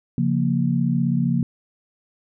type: chord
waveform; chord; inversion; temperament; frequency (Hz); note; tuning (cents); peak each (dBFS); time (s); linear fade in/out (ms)
sine; Bb minor; first; equal; 138.59 / 174.61 / 233.1; Db3 / F3 / Bb3; 0 / 0 / 0; -22; 0.18-1.43; 2
effects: none